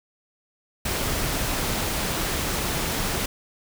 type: noise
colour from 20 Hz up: pink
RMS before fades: -26 dBFS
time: 0.85-3.26 s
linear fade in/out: 5 ms
effects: none